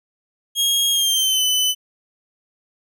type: tone with pitch glide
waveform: sawtooth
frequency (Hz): 3267 to 3013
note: G#7 to F#7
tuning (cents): -29 to +31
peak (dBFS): -13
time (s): 0.55-1.75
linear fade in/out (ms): 50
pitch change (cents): -140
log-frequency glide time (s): 0.91-1.44
effects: none